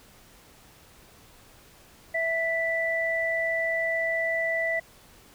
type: tone pair together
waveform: sine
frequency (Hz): 659.3 / 1975.7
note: E5 / B6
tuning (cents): 0 / 0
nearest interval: octave + perfect fifth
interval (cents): 1900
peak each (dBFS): -28 / -26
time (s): 2.14-4.8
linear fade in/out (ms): 10
effects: pink hiss -54 dBFS RMS until 5.34 s

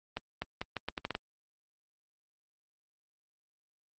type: accelerating click train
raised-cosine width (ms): 0.3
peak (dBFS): -17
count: 9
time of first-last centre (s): 0.17-1.151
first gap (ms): 250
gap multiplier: 0.78
effects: high-pass 60 Hz 12 dB/octave + Opus 24 kbps

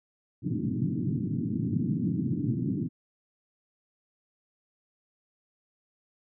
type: band-pass noise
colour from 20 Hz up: pink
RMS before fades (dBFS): -29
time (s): 0.42-2.89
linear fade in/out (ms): 50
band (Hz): 110 to 310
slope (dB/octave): 48
effects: none

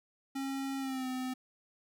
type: tone with pitch glide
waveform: square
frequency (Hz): 271.3 to 256.5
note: C#4 to C4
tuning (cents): -37 to -34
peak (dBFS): -35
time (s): 0.35-1.34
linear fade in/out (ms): 10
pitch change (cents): -97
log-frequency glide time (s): 0.78-1.07
effects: none

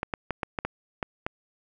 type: clicks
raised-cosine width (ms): 0.5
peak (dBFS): -13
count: 8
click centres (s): 0.031 / 0.138 / 0.307 / 0.432 / 0.588 / 0.65 / 1.028 / 1.265
effects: none

